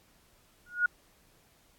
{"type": "tone with exponential growth", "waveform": "sine", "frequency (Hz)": 1444, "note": "F#6", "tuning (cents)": -43, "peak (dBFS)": -19, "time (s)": [0.66, 0.86], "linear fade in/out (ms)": 5, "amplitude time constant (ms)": 43, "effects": ["pink hiss -64 dBFS RMS until 1.78 s", "AAC 64 kbps"]}